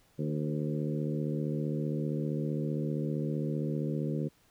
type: harmonic tone with a mistuned harmonic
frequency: 75.3 Hz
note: D2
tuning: 44 cents sharp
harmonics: 2 / 3 / 4 / 5 / 6 / 7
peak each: -32 / -36 / -38 / -40 / -42 / -43 dBFS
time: 0.18-4.29 s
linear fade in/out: 20 ms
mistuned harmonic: 6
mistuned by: +18 cents
effects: pink hiss -66 dBFS RMS until 4.5 s